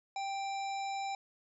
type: harmonic tone with a mistuned harmonic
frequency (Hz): 786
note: G5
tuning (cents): +4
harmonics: 1 / 3 / 5 / 7 / 9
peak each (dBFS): -35 / -45 / -49 / -52 / -54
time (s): 0.16-1.15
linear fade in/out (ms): 2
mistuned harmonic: 7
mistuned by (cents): -86
effects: none